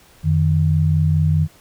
sine tone pair together, 89.61 / 154.5 Hz, F2 / D#3, +45 / -12 cents, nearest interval major sixth, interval 943 cents, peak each -17 / -15 dBFS, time 0.23-1.48 s, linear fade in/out 50 ms, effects pink hiss -50 dBFS RMS until 1.6 s

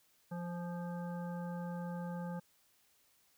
harmonic tone with a mistuned harmonic, 174.61 Hz, F3, in tune, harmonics 1 / 3 / 5 / 7 / 9, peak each -39 / -47 / -49 / -56 / -56 dBFS, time 0.31-2.4 s, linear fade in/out 10 ms, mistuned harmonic 5, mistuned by -30 cents, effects white hiss -71 dBFS RMS until 3.37 s

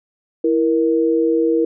sine tone pair together, 329.6 / 470.1 Hz, E4 / A#4, 0 / +15 cents, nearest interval tritone, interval 615 cents, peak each -16 dBFS, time 0.44-1.65 s, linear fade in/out 5 ms, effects none

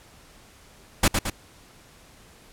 pink noise with echo, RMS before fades -17 dBFS, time 1.03-1.08 s, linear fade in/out 5 ms, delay 110 ms, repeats 2, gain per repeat -5 dB, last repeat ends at 1.3 s, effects pink hiss -52 dBFS RMS until 2.52 s + low-pass 12000 Hz 12 dB/octave

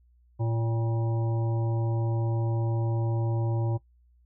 harmonic tone with a mistuned harmonic, 114.3 Hz, A#2, 34 cents flat, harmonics 1 / 3 / 5 / 7 / 8, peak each -25 / -35 / -39 / -42 / -43 dBFS, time 0.39-3.78 s, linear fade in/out 20 ms, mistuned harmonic 8, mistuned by +80 cents, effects noise-tail reverb RT60 0.1 s tail -18 dB re dry + added 60 Hz sine -58 dBFS peak until 4.25 s

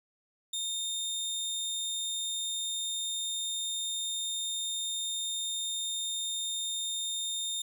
25% pulse tone, 3645 Hz, A#7, 40 cents flat, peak -28 dBFS, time 0.53-7.62 s, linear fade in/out 5 ms, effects none

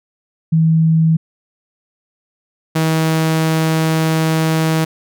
sine / sawtooth tone pair in turn, 161.3 / 159.91 Hz, E3 / D#3, -37 / +48 cents, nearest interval unison, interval 15 cents, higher first, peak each -9 dBFS, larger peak neither, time 0.52-1.17 / 2.75-4.85 s, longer second, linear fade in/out 10 ms, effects none

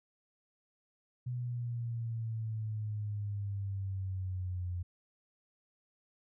sine exponential sweep, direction down, 124.3 to 88.3 Hz, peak -34 dBFS, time 1.26-4.83 s, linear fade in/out 10 ms, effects none

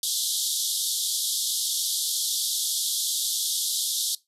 pink band-pass noise, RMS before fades -27 dBFS, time 0.03-4.15 s, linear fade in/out 2 ms, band 3300 to 13000 Hz, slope 96 dB/octave, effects noise-tail reverb RT60 0.2 s tail -21 dB re dry

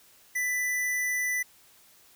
square tone, 1988 Hz, B6, 11 cents sharp, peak -27 dBFS, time 0.35-1.43 s, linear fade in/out 10 ms, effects white hiss -58 dBFS RMS until 2.15 s

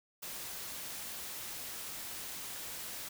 white noise, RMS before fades -43 dBFS, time 0.22-3.09 s, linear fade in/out 10 ms, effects none

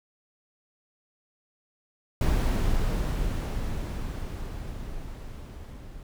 brown noise with level ramp, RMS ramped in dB -22 to -43 dBFS, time 2.21-6.03 s, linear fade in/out 2 ms, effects none

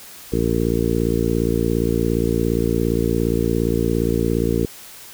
harmonic tone, 57.3 Hz, A#1, 29 cents flat, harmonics 1 / 2 / 3 / 4 / 5 / 6 / 7 / 8, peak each -25 / -25 / -25 / -25 / -25 / -25 / -25 / -25 dBFS, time 0.32-4.66 s, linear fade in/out 10 ms, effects white hiss -40 dBFS RMS until 5.13 s

